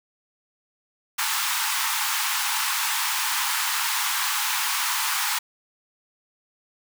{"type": "high-pass noise", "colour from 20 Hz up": "pink", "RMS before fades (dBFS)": -25, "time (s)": [1.18, 5.39], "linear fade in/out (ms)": 10, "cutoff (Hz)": 830, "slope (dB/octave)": 96, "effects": []}